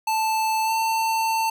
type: tone with pitch glide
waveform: square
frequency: 880 to 894.9 Hz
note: A5 to A5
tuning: 0 to +29 cents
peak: -21 dBFS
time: 0.07-1.5 s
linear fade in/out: 5 ms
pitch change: +29 cents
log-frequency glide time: 0.64-0.73 s
effects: none